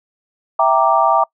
sine chord, E half-diminished seventh, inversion none, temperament equal, 659.3 / 784 / 932.3 / 1174.7 Hz, E5 / G5 / Bb5 / D6, 0 / 0 / 0 / 0 cents, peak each -16 dBFS, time 0.59-1.24 s, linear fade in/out 5 ms, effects noise-tail reverb RT60 0.1 s tail -25 dB re dry

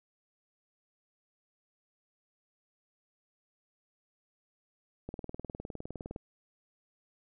click train, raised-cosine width 2 ms, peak -26 dBFS, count 22, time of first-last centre 5.09-6.161 s, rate 19.6 Hz, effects none

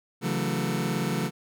sawtooth chord, F# minor seventh, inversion second, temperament just, 138.75 / 166.5 / 185 / 222 Hz, C#3 / E3 / F#3 / A3, +2 / +18 / 0 / +16 cents, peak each -27 dBFS, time 0.21-1.31 s, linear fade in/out 50 ms, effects none

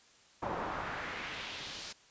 brown noise with band-pass filter sweep, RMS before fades -40 dBFS, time 0.42-1.93 s, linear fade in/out 10 ms, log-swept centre 820 to 5400 Hz, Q 1.5, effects white hiss -62 dBFS RMS until 2.1 s + resampled to 16000 Hz

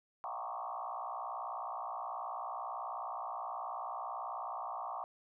sine tone with frequency modulation, 932.3 Hz, A#5, in tune, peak -38 dBFS, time 0.24-5.04 s, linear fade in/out 0 ms, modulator 59.3 Hz, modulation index 4.3, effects none

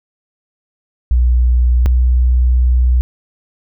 sine tone pair in turn, 61 / 61.96 Hz, B1 / B1, -21 / +6 cents, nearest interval unison, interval 27 cents, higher second, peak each -8 dBFS, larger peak neither, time 1.11-1.86 / 1.86-3.01 s, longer second, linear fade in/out 0 ms, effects none

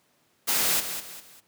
white noise with echo, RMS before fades -24 dBFS, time 0.47-0.81 s, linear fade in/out 20 ms, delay 200 ms, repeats 3, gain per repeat -9 dB, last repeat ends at 1.41 s, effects pink hiss -66 dBFS RMS until 1.47 s + high-pass 150 Hz 12 dB/octave

